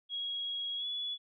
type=tone with pitch glide; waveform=sine; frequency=3308 to 3411 Hz; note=G#7 to G#7; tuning=-8 to +46 cents; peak=-34 dBFS; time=0.09-1.18 s; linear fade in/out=50 ms; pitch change=+54 cents; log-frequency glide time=0.77-0.86 s; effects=none